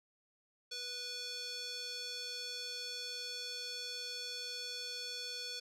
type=tone with band-pass filter; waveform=square; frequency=490.7 Hz; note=B4; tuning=11 cents flat; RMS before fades=-43 dBFS; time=0.71-5.6 s; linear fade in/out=10 ms; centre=4500 Hz; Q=3.3; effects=none